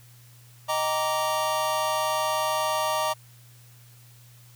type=chord; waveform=square; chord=Eb major seventh; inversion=none; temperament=just; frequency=622.3 / 777.8 / 933.4 / 1166.7 Hz; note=Eb5 / G5 / Bb5 / D6; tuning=0 / -14 / +2 / -12 cents; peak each=-29 / -35 / -29 / -30 dBFS; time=0.68-3.14 s; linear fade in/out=20 ms; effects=added 120 Hz sine -50 dBFS peak until 4.55 s + white hiss -56 dBFS RMS until 4.55 s